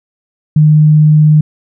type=tone; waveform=sine; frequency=152.7 Hz; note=D#3; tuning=32 cents flat; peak=-3 dBFS; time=0.56-1.41 s; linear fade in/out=5 ms; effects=none